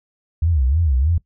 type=tone with vibrato; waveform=sine; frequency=73.42 Hz; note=D2; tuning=in tune; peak=-14 dBFS; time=0.42-1.18 s; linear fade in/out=5 ms; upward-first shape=sine; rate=3.2 Hz; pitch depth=270 cents each way; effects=noise-tail reverb RT60 0.1 s tail -19 dB re dry